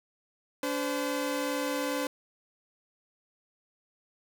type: tone pair together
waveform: sawtooth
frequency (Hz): 287.2 / 512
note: D4 / C5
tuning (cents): -39 / -38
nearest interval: minor seventh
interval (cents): 1001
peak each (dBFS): -28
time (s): 0.63-2.07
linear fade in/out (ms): 2
effects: 8-bit